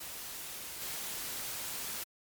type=noise with level steps; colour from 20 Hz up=white; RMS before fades=-43 / -39 dBFS; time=0-2.04 s; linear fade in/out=10 ms; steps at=0.8 s; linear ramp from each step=20 ms; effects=MP3 96 kbps